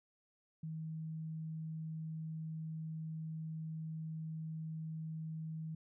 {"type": "tone", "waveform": "sine", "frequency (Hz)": 159.1, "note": "D#3", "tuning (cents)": 39, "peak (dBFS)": -40, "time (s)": [0.63, 5.75], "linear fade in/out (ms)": 5, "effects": []}